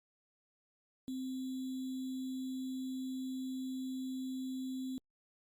sine tone with sample-and-hold, 260 Hz, C4, 11 cents flat, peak -37 dBFS, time 1.08-4.98 s, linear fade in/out 0 ms, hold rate 3675 Hz, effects Opus 48 kbps

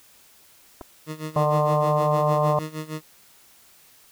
clicks, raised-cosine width 1 ms, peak -24 dBFS, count 2, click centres 0.811 / 0.814 s
20% pulse tone with tremolo, 155.56 Hz, D#3, in tune, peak -23 dBFS, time 1.06-3.02 s, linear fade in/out 50 ms, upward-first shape sine, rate 6.5 Hz, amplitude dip 85%
harmonic tone, 150 Hz, D3, 37 cents sharp, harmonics 1 / 3 / 4 / 5 / 6 / 7 / 8, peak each -24 / -31 / -22 / -28 / -33 / -25 / -35 dBFS, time 1.36-2.59 s, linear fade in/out 2 ms
effects white hiss -54 dBFS RMS until 4.11 s

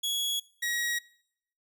sawtooth tone pair in turn, 3349 / 1902 Hz, G#7 / A#6, +14 / +34 cents, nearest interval minor seventh, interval 980 cents, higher first, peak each -25 dBFS, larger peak neither, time 0.03-0.4 / 0.62-0.99 s, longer neither, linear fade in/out 10 ms, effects noise-tail reverb RT60 0.7 s tail -23 dB re dry

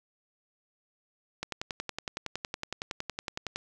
click train, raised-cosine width 0.2 ms, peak -16 dBFS, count 24, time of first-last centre 1.43-3.56 s, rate 10.8 Hz, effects none

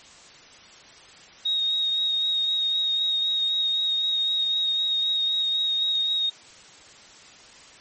sine tone with vibrato, 3750 Hz, A#7, 10 cents sharp, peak -21 dBFS, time 1.45-6.3 s, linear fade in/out 10 ms, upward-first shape sine, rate 3.9 Hz, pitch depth 18 cents each way, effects white hiss -48 dBFS RMS until 7.8 s + MP3 32 kbps

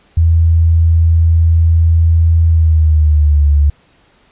sine tone with pitch glide, 82.41 to 72.58 Hz, E2 to D2, 0 to -20 cents, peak -6 dBFS, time 0.17-3.7 s, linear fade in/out 5 ms, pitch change -220 cents, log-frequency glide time 2.46-3.46 s, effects pink hiss -51 dBFS RMS until 4.31 s + resampled to 8000 Hz

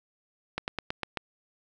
slowing click train, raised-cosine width 0.3 ms, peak -14 dBFS, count 6, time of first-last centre 0.58-1.172 s, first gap 99 ms, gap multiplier 1.09, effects none

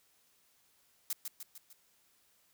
blue noise with echo, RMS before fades -35 dBFS, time 1.1-1.13 s, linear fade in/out 2 ms, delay 150 ms, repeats 4, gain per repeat -5 dB, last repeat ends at 1.73 s, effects white hiss -70 dBFS RMS until 2.53 s

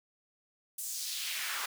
pink noise with high-pass filter sweep, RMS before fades -37 dBFS, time 0.78-1.66 s, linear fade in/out 5 ms, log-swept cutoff 9000 to 1100 Hz, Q 1.6, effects none

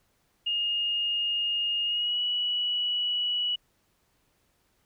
sine tone with pitch glide, 2844 to 2937 Hz, F7 to F#7, +31 to -13 cents, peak -25 dBFS, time 0.46-3.56 s, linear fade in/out 10 ms, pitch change +56 cents, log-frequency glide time 1.84-2.2 s, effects pink hiss -70 dBFS RMS until 4.85 s

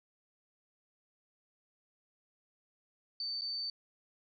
sine tone with dropouts, 4561 Hz, C#8, 49 cents sharp, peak -35 dBFS, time 3.2-3.7 s, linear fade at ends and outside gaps 2 ms, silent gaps 3.411-3.418 s, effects none

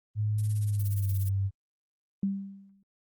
sine tone with pitch glide, 106.1 to 97.86 Hz, G#2 to G2, +38 to -2 cents, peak -25 dBFS, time 0.15-1.51 s, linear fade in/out 50 ms, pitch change -140 cents, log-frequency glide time 0.51-1.15 s
violet noise with tremolo, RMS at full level -39 dBFS, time 0.38-1.29 s, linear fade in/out 5 ms, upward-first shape sine, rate 17 Hz, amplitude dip 85%
sine tone with exponential decay, 196.4 Hz, G3, 4 cents sharp, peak -23 dBFS, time 2.23-2.83 s, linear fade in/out 2 ms, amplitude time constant 130 ms
effects Opus 32 kbps

